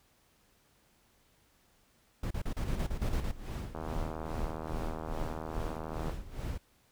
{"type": "noise bursts", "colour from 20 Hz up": "brown", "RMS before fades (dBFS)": -33, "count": 10, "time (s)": [2.23, 3.315], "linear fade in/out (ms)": 5, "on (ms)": 77, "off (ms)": 35}
{"type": "noise with tremolo", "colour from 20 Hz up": "brown", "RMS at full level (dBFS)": -35, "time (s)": [2.62, 6.58], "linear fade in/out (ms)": 5, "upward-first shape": "sine", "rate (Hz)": 2.4, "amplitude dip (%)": 80}
{"type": "click train", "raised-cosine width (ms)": 1, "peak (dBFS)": -25, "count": 187, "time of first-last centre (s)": [3.75, 6.096], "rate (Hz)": 79.3}
{"effects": ["pink hiss -68 dBFS RMS until 6.91 s"]}